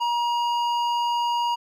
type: tone with hard clipping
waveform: sine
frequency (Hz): 951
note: A#5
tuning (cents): +34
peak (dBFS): -23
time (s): 0-1.56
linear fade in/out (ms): 20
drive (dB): 10
effects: none